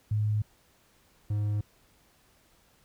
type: tone pair in turn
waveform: sine / triangle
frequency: 106.2 / 104.26 Hz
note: G#2 / G#2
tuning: +39 / +7 cents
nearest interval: unison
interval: 32 cents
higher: first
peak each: -24 dBFS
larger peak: neither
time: 0.11-0.42 / 1.3-1.61 s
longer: neither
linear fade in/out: 5 ms
effects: pink hiss -64 dBFS RMS until 2.84 s